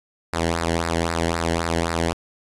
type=tone with flanger; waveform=sawtooth; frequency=83.5 Hz; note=E2; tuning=23 cents sharp; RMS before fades=-23 dBFS; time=0.33-2.13 s; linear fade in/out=0 ms; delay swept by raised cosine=0.31 to 0.84 ms; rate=3.8 Hz; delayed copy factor=-0.8; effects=resampled to 24000 Hz